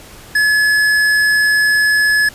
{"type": "tone with tanh clipping", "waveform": "sine", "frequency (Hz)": 1706, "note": "G#6", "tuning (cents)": 46, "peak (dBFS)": -12, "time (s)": [0.35, 2.29], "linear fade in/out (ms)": 5, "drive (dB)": 14, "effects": ["pink hiss -38 dBFS RMS until 2.34 s", "resampled to 32000 Hz"]}